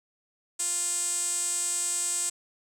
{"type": "tone with band-pass filter", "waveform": "sawtooth", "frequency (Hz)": 350, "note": "F4", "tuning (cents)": 4, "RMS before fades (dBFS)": -29, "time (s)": [0.59, 2.3], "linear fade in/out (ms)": 10, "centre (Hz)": 8000, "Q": 9.5, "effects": []}